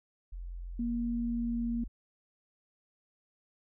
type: tone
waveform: sine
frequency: 43.65 Hz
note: F1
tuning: in tune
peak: -38 dBFS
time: 0.32-1.88 s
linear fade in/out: 10 ms
type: tone with pitch glide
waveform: sine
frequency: 235.9 to 234.1 Hz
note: A#3 to A#3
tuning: +21 to +8 cents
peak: -30 dBFS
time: 0.79-1.84 s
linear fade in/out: 5 ms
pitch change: -13 cents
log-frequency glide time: 1-1.69 s
effects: none